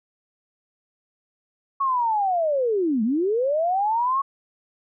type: linear two-way sweep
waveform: sine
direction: down then up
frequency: 1114 to 207.7 to 1114 Hz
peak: -19 dBFS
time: 1.8-4.22 s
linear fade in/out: 10 ms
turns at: 3.03 s
effects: none